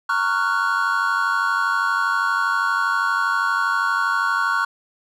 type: chord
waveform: triangle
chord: Gb major seventh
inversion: first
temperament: just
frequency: 925 / 1110 / 1387.5 / 1480 Hz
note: Bb5 / Db6 / F6 / Gb6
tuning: -14 / +2 / -12 / 0 cents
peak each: -26 / -21 / -21 / -21 dBFS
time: 0.09-4.65 s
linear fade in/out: 5 ms
effects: none